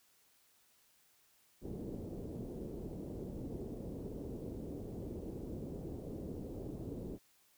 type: low-pass noise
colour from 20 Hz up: white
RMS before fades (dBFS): -44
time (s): 1.61-7.19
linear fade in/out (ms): 50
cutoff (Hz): 420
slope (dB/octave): 24
effects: white hiss -70 dBFS RMS until 7.57 s